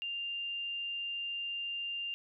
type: tone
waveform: sine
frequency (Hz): 2794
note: F7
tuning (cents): 0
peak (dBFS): -35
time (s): 0.02-2.14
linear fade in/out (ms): 0
effects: none